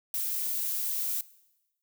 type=noise; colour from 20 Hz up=violet; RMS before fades=-31 dBFS; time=0.14-1.21 s; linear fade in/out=2 ms; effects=noise-tail reverb RT60 1.0 s tail -20 dB re dry